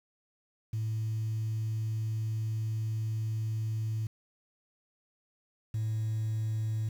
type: tone pair in turn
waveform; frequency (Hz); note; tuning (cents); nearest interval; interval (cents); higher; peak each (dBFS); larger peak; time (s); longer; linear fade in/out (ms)
sine; 110 / 109.6; A2 / A2; 0 / -6; unison; 6; first; -28 / -27; second; 0.73-4.07 / 5.74-6.89; first; 5
effects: tanh soft clip ceiling -27 dBFS + 9-bit